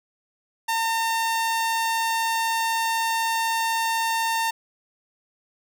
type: tone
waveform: sawtooth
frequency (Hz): 908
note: A#5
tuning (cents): -46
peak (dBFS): -18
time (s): 0.68-4.51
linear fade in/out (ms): 10
effects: none

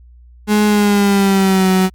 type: tone with pitch glide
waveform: 35% pulse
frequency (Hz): 210.1 to 187.18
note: G#3 to F#3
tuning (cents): +20 to +20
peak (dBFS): -8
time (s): 0.47-1.9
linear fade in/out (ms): 50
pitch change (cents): -200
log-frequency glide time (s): 0.66-1.69
effects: added 60 Hz sine -39 dBFS peak until 1.94 s + MP3 96 kbps

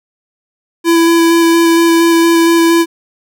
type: tone with vibrato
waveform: square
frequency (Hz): 334.1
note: E4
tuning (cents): +23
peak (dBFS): -7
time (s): 0.84-2.86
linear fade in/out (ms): 50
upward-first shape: square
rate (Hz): 4.3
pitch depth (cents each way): 9
effects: none

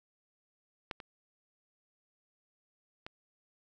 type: clicks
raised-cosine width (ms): 0.3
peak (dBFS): -20 / -29 / -26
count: 3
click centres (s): 0.912 / 1.002 / 3.065
effects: none

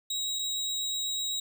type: tone pair in turn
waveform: 30% pulse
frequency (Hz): 3823 / 3823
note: A#7 / A#7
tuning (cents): +43 / +43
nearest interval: unison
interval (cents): 0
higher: neither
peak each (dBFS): -27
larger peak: neither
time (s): 0.1-0.39 / 0.39-1.4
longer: second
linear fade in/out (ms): 5
effects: none

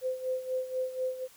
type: tone with tremolo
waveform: sine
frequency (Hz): 514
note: C5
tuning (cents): -31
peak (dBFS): -27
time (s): 0.01-1.28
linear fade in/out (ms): 50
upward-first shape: sine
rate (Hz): 4.1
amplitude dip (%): 75
effects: white hiss -57 dBFS RMS until 1.36 s

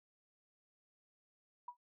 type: tone with exponential decay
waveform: sine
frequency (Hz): 973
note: B5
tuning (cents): -26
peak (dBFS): -40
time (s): 1.68-1.77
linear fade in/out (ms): 5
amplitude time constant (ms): 18
effects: none

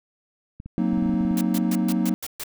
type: clicks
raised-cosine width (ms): 5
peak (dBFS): -24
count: 11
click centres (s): 0.601 / 0.66 / 0.931 / 0.977 / 1.026 / 1.06 / 1.095 / 1.141 / 1.209 / 1.251 / 1.311
type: chord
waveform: triangle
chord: C half-diminished seventh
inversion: second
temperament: equal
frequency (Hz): 185 / 233.1 / 261.6 / 311.1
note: Gb3 / Bb3 / C4 / Eb4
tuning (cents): 0 / 0 / 0 / 0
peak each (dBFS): -22 / -22 / -28 / -25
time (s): 0.78-2.14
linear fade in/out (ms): 0
type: noise bursts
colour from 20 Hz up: white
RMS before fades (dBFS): -32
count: 7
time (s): 1.37-2.437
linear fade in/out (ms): 2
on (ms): 41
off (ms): 130
effects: none

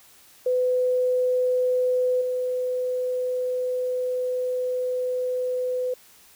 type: tone with level steps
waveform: sine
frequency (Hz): 503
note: B4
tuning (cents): +32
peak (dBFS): -19 / -23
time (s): 0.46-5.94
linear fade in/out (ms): 5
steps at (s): 2.21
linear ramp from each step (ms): 5
effects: white hiss -53 dBFS RMS until 6.35 s

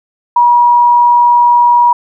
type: tone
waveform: sine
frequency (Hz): 961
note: B5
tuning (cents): -48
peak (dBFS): -4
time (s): 0.36-1.93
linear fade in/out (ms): 5
effects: none

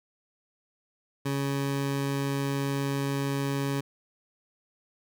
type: tone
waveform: 20% pulse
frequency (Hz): 139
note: C#3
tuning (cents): +5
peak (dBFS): -22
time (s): 1.25-3.81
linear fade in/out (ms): 10
effects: none

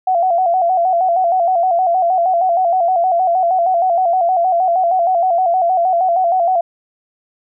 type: tone with vibrato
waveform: sine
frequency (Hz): 714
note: F5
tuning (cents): +38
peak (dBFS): -11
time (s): 0.07-6.61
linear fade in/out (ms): 5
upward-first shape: square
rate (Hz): 6.4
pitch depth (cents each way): 78
effects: none

